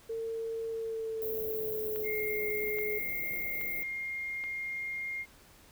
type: tone with pitch glide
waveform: sine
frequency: 452.9 to 422.6 Hz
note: A#4 to G#4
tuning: -50 to +30 cents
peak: -33 dBFS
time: 0.09-2.99 s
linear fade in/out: 10 ms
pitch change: -120 cents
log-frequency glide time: 0.69-2.45 s
type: band-stop noise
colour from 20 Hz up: white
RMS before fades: -39 dBFS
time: 1.22-3.83 s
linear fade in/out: 0 ms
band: 630 to 14000 Hz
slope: 48 dB/octave
type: click train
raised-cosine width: 0.3 ms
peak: -31 dBFS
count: 4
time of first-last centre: 1.96-4.439 s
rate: 1.21 Hz
type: tone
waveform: sine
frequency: 2125 Hz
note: C7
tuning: 26 cents sharp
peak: -34 dBFS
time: 2.03-5.26 s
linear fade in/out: 50 ms
effects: pink hiss -58 dBFS RMS until 5.71 s